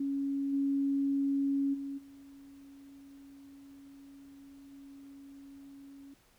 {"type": "tone with level steps", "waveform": "sine", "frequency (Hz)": 277.2, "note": "C#4", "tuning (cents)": 0, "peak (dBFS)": [-30, -27, -36, -50, -48], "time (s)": [0, 6.14], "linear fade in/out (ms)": 5, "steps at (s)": [0.52, 1.73, 1.97, 4.71], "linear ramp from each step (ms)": 20, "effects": ["pink hiss -66 dBFS RMS until 6.38 s"]}